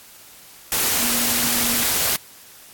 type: tone in noise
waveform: sine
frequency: 238.5 Hz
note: A#3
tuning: 40 cents sharp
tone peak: -30 dBFS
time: 0.99-1.83 s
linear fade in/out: 0 ms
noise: white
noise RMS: -20 dBFS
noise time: 0.72-2.16 s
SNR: -13 dB
effects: white hiss -45 dBFS RMS until 2.73 s + AAC 64 kbps